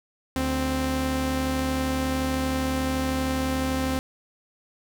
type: tone pair together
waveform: sawtooth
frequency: 73.41 / 261.6 Hz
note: D2 / C4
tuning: 0 / 0 cents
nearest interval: octave + minor seventh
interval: 2200 cents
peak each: -25 / -21 dBFS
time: 0.36-3.99 s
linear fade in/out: 0 ms
effects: none